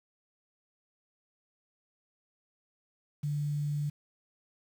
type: tone with quantisation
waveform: sine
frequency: 146.83 Hz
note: D3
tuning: in tune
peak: -29 dBFS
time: 3.23-3.9 s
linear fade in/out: 10 ms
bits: 9
effects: none